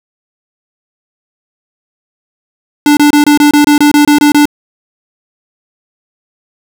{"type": "tone bursts", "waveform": "square", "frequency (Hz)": 293.7, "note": "D4", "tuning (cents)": 0, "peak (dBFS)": -4, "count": 12, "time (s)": [2.86, 4.455], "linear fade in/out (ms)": 2, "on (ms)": 110, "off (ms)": 25, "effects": []}